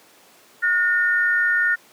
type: tone pair together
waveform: sine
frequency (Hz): 1445 / 1820.6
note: F#6 / A#6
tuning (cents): -41 / -41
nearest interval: major third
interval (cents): 400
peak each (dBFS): -19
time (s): 0.62-1.76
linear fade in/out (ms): 20
effects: pink hiss -51 dBFS RMS until 1.92 s + high-pass 300 Hz 12 dB/octave